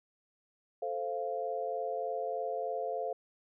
sine chord, F major, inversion first, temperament equal with one note detuned, 440 / 523.3 / 692.8 Hz, A4 / C5 / F5, 0 / 0 / -14 cents, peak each -38 / -37 / -36 dBFS, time 0.82-3.13 s, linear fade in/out 5 ms, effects none

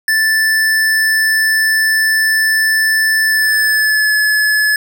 square tone with pitch glide, 1760 to 1714.8 Hz, A6 to A6, 0 to -45 cents, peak -11 dBFS, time 0.08-4.76 s, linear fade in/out 2 ms, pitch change -45 cents, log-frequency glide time 3.24-4.14 s, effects none

